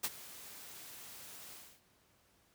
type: noise with ADSR envelope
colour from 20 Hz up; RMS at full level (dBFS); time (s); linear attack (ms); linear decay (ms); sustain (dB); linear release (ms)
white; -33; 0.03-1.81; 15; 42; -18; 290
effects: pink hiss -70 dBFS RMS until 2.54 s + high-pass 60 Hz 12 dB/octave